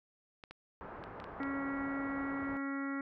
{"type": "clicks", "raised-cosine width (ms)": 0.3, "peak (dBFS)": -32, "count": 6, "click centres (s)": [0.438, 0.51, 1.039, 1.201, 1.242, 1.432]}
{"type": "low-pass noise", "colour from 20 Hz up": "white", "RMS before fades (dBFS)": -47, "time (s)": [0.81, 2.57], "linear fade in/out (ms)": 0, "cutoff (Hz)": 1300, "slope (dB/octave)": 24}
{"type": "harmonic tone", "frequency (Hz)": 276, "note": "C#4", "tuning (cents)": -7, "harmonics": [1, 2, 3, 4, 5, 6, 7, 8], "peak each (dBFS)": [-36, -49, -53, -49, -44, -54, -46, -53], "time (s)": [1.4, 3.01], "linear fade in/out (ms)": 2}
{"effects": []}